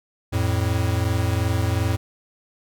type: tone pair together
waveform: square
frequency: 87.31 / 110 Hz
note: F2 / A2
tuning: 0 / 0 cents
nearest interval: major third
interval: 400 cents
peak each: -23 dBFS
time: 0.32-1.97 s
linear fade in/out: 20 ms
effects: none